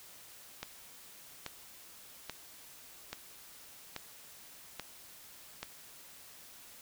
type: click train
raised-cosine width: 0.2 ms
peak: -21 dBFS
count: 7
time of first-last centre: 0.63-5.63 s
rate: 1.2 Hz
effects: white hiss -54 dBFS RMS until 6.81 s